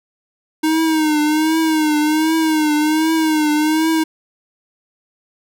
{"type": "tone with vibrato", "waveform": "square", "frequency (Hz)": 311.1, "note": "D#4", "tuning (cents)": 0, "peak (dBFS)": -14, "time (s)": [0.63, 4.04], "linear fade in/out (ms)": 10, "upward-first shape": "triangle", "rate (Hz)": 1.3, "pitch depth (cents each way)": 73, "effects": []}